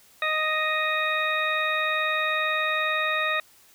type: harmonic tone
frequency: 622.3 Hz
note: D#5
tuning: in tune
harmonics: 1 / 2 / 3 / 4 / 6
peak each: -31 / -28 / -27 / -29 / -32 dBFS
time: 0.22-3.4 s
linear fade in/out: 2 ms
effects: white hiss -56 dBFS RMS until 3.74 s